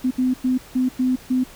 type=tone bursts at uneven times; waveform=sine; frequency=255 Hz; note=C4; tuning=44 cents flat; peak=-16 dBFS; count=6; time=0.04-0.11 / 0.18-0.34 / 0.44-0.58 / 0.75-0.89 / 0.99-1.16 / 1.3-1.44 s; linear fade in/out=10 ms; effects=pink hiss -44 dBFS RMS until 1.55 s